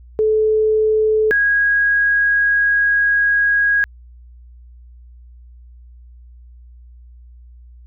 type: tone pair in turn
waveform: sine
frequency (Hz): 433.4 / 1646.7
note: A4 / G#6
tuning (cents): -26 / -15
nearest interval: octave + major seventh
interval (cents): 2311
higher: second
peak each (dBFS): -12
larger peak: neither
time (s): 0.19-1.31 / 1.31-3.84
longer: second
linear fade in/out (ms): 0
effects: added 60 Hz sine -39 dBFS peak until 7.86 s